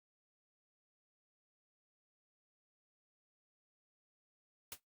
white noise with exponential decay, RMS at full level -40 dBFS, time 4.72-4.8 s, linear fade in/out 1 ms, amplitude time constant 16 ms, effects noise-tail reverb RT60 0.2 s tail -26 dB re dry + Opus 48 kbps

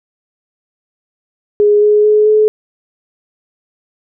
sine tone with pitch steps, 415.3 / 419.6 / 424 / 428.5 Hz, G#4 / G#4 / G#4 / A4, 0 / +18 / +36 / -46 cents, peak -6 dBFS, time 1.6-2.48 s, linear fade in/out 0 ms, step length 220 ms, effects none

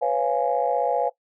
sine chord, C# dominant seventh, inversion third, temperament just, 498.9 / 554.4 / 693 / 831.5 Hz, B4 / C#5 / E#5 / G#5, +17 / 0 / -14 / +2 cents, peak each -25 dBFS, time 0.01-1.1 s, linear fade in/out 20 ms, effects noise-tail reverb RT60 0.1 s tail -18 dB re dry + tanh soft clip ceiling -9 dBFS

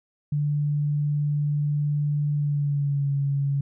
sine tone with pitch glide, 146.9 to 140.1 Hz, D3 to C#3, +1 to +19 cents, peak -21 dBFS, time 0.32-3.61 s, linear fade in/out 5 ms, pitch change -82 cents, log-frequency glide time 2.34-3.11 s, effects none

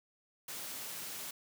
white high-pass noise, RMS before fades -43 dBFS, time 0.48-1.31 s, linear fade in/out 5 ms, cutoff 100 Hz, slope 24 dB/octave, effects none

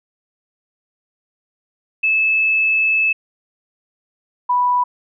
sine tone pair in turn, 2611 / 985.7 Hz, E7 / B5, -17 / -4 cents, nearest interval octave + perfect fourth, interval 1687 cents, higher first, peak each -13 / -13 dBFS, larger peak neither, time 2.03-3.13 / 4.49-4.84 s, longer first, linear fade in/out 10 ms, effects none

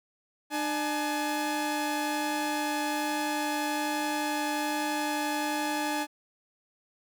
sawtooth tone pair together, 300.2 / 849 Hz, D4 / G#5, +38 / +38 cents, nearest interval octave + tritone, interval 1800 cents, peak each -27 dBFS, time 0.5-6.07 s, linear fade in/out 50 ms, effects none

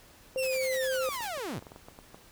sine tone, 522 Hz, C5, 4 cents flat, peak -28 dBFS, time 0.36-1.09 s, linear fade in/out 0 ms
sawtooth linear sweep, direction down, 2794 to 68.1 Hz, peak -30 dBFS, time 0.37-1.6 s, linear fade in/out 20 ms
white noise with tremolo, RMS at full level -41 dBFS, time 0.42-1.3 s, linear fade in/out 10 ms, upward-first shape sine, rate 10 Hz, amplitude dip 75%
clicks, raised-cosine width 1 ms, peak -32 dBFS, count 9, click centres 1.207 / 1.375 / 1.625 / 1.668 / 1.719 / 1.761 / 1.885 / 1.989 / 2.145 s
effects pink hiss -56 dBFS RMS until 2.31 s

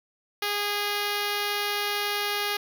5% pulse tone with notch filter, 411 Hz, G#4, 18 cents flat, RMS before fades -28 dBFS, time 0.42-2.57 s, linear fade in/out 5 ms, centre 7500 Hz, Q 1.6, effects none

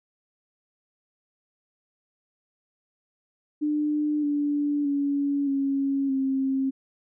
sine tone with pitch steps, 299.1 / 290.9 / 283 / 275.2 / 267.7 Hz, D4 / D4 / C#4 / C#4 / C4, +32 / -16 / +36 / -12 / +40 cents, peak -22 dBFS, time 3.61-6.71 s, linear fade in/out 20 ms, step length 620 ms, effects none

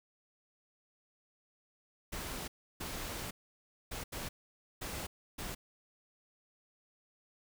pink noise bursts at uneven times, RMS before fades -41 dBFS, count 6, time 2.12-2.48 / 2.8-3.31 / 3.91-4.04 / 4.12-4.29 / 4.81-5.07 / 5.38-5.55 s, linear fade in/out 10 ms, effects none

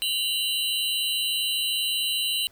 square tone cluster, 2820 / 3041 / 3974 Hz, F7 / F#7 / B7, +16 / +47 / +10 cents, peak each -29 dBFS, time 0.02-2.47 s, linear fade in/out 0 ms, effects pink hiss -58 dBFS RMS until 2.51 s

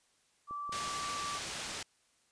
sine tone, 1163 Hz, D6, 17 cents flat, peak -37 dBFS, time 0.47-1.41 s, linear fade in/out 50 ms
click train, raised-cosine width 2 ms, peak -38 dBFS, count 5, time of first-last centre 0.51-1.245 s, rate 5.44 Hz
white low-pass noise, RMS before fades -41 dBFS, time 0.72-1.83 s, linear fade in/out 5 ms, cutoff 6500 Hz, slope 12 dB/octave
effects white hiss -71 dBFS RMS until 2.31 s + resampled to 22050 Hz

